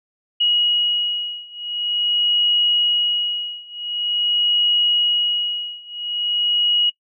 sine beating tone pair, 2900 / 2900.46 Hz, F#7 / F#7, -35 / -35 cents, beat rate 0.46 Hz, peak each -21 / -20 dBFS, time 0.4-6.9 s, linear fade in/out 10 ms, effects noise-tail reverb RT60 0.1 s tail -20 dB re dry

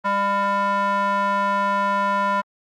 square tone with band-pass filter, 200 Hz, G3, 35 cents sharp, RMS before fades -21 dBFS, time 0.04-2.42 s, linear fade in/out 20 ms, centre 1100 Hz, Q 3.1, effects Opus 24 kbps

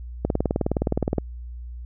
click train, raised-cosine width 2 ms, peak -8 dBFS, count 19, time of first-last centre 0.25-1.183 s, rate 19.3 Hz, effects added 60 Hz sine -33 dBFS peak until 1.85 s

